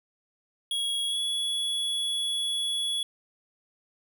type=tone with pitch glide; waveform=square; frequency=3322 to 3380 Hz; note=G#7 to G#7; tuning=0 to +30 cents; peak=-27 dBFS; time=0.71-3.03 s; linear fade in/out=2 ms; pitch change=+30 cents; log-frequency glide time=1.07-1.18 s; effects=none